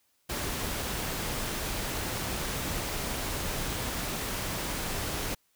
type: noise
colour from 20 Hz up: pink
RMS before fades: -33 dBFS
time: 0.29-5.35 s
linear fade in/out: 10 ms
effects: white hiss -71 dBFS RMS until 5.55 s